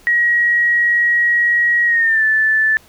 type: tone with pitch glide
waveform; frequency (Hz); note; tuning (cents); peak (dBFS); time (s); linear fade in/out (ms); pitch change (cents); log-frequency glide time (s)
sine; 1901 to 1753.3; A#6 to A6; +33 to -7; -11; 0.07-2.77; 0; -140; 1.86-2.24
effects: pink hiss -48 dBFS RMS until 2.88 s